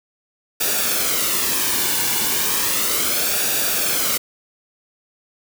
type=noise with flanger; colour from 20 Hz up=white; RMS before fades=-20 dBFS; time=0.6-4.18 s; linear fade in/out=10 ms; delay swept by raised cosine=0.95 to 1.58 ms; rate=0.34 Hz; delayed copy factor=-0.55; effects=none